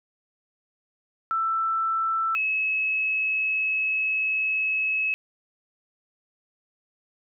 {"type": "tone pair in turn", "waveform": "sine", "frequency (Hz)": [1329, 2579], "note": ["E6", "E7"], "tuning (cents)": [14, -39], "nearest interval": "major seventh", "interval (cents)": 1147, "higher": "second", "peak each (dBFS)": -22, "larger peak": "neither", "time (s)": [[1.31, 2.35], [2.35, 5.14]], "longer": "second", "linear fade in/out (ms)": 0, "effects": []}